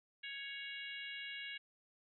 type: harmonic tone with a mistuned harmonic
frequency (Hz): 554.4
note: C#5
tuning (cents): 0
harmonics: 3 / 4 / 5 / 6 / 7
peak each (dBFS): -49 / -48 / -48 / -54 / -56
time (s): 0.23-1.58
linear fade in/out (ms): 10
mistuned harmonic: 5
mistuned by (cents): +31
effects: none